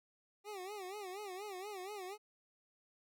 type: tone with vibrato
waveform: 25% pulse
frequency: 392 Hz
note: G4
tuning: in tune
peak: -40 dBFS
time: 0.44-2.18 s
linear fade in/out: 50 ms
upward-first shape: sine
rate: 4.2 Hz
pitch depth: 140 cents each way
effects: none